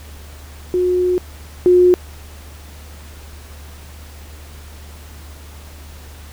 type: tone pair in turn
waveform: sine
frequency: 361.6 / 359.7 Hz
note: F#4 / F#4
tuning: -40 / -49 cents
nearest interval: unison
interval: 9 cents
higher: first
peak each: -13 / -7 dBFS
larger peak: second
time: 0.74-1.18 / 1.66-1.94 s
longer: first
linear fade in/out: 0 ms
effects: added 74 Hz sine -35 dBFS peak until 6.32 s + pink hiss -42 dBFS RMS until 6.32 s